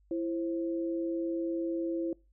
sine tone pair together, 333.9 / 530 Hz, E4 / C5, +22 / +22 cents, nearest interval minor sixth, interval 800 cents, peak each -30 / -38 dBFS, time 0.11-2.13 s, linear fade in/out 2 ms, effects noise-tail reverb RT60 0.3 s tail -25 dB re dry + added 50 Hz sine -62 dBFS peak until 2.32 s

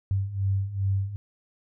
sine beating tone pair, 96 / 98.5 Hz, G2 / G2, -36 / +9 cents, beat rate 2.5 Hz, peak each -29 / -25 dBFS, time 0.11-1.16 s, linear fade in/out 0 ms, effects none

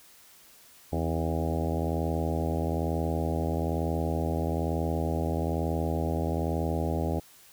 harmonic tone with a mistuned harmonic, 81.1 Hz, E2, 28 cents flat, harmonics 1 / 2 / 3 / 4 / 5 / 6 / 7 / 8 / 9 / 10, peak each -30 / -33 / -35 / -36 / -37 / -38 / -38 / -39 / -40 / -40 dBFS, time 0.92-7.2 s, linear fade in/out 10 ms, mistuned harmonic 3, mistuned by +63 cents, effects white hiss -55 dBFS RMS until 7.52 s

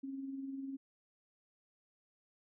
sine tone with tremolo, 270.8 Hz, C#4, 40 cents flat, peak -38 dBFS, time 0.03-0.77 s, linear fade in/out 10 ms, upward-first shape sine, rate 20 Hz, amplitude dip 45%, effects none

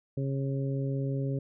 harmonic tone, 136.5 Hz, C#3, 26 cents flat, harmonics 1 / 2 / 3 / 4, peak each -29 / -36 / -38 / -41 dBFS, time 0.17-1.39 s, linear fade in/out 5 ms, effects none

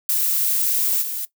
violet noise with level steps, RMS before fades -20 / -27 dBFS, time 0.09-1.25 s, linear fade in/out 0 ms, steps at 1.01 s, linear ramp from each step 20 ms, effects noise-tail reverb RT60 0.1 s tail -17 dB re dry

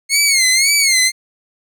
15% pulse tone with vibrato, 2161 Hz, C#7, 45 cents flat, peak -4 dBFS, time 0.09-1.12 s, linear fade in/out 50 ms, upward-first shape sine, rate 1.9 Hz, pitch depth 110 cents each way, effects none

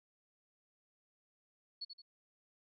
sine tone with echo, 4397 Hz, C#8, 15 cents flat, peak -39 dBFS, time 1.81-1.85 s, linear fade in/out 10 ms, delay 85 ms, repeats 2, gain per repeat -7 dB, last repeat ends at 2.02 s, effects MP3 96 kbps

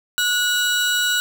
30% pulse tone pair together, 1462 / 3903 Hz, F#6 / B7, -21 / -21 cents, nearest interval octave + perfect fourth, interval 1700 cents, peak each -16 / -20 dBFS, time 0.18-1.2 s, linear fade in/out 0 ms, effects none

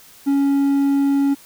triangle tone, 278.7 Hz, C#4, 9 cents sharp, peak -12 dBFS, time 0.26-1.35 s, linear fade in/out 20 ms, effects white hiss -46 dBFS RMS until 1.45 s

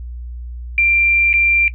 sine tone with dropouts, 2369 Hz, D7, 14 cents sharp, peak -10 dBFS, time 0.78-1.68 s, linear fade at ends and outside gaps 1 ms, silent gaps 1.33-1.338 s, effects noise-tail reverb RT60 0.1 s tail -17 dB re dry + added 60 Hz sine -26 dBFS peak until 1.74 s

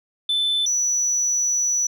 sine tone pair in turn, 3520 / 5920 Hz, A7 / F#8, 0 / 0 cents, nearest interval major sixth, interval 900 cents, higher second, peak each -16 / -16 dBFS, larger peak neither, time 0.29-0.66 / 0.66-1.87 s, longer second, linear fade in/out 5 ms, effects tanh soft clip ceiling -17 dBFS

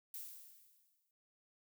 violet noise with exponential decay, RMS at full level -45 dBFS, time 0.14-1.11 s, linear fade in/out 2 ms, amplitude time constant 210 ms, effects noise-tail reverb RT60 0.7 s tail -25 dB re dry

